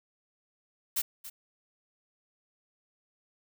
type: noise with echo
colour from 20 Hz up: blue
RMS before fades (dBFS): -29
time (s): 0.96-1.02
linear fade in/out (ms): 10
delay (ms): 280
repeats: 1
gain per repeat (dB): -14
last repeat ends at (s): 1.3
effects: none